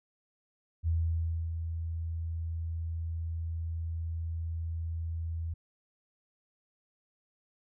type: tone with ADSR envelope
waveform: sine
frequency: 82.41 Hz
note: E2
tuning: in tune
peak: -25 dBFS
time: 0.83-5.54 s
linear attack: 44 ms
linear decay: 630 ms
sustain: -7 dB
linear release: 8 ms
effects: none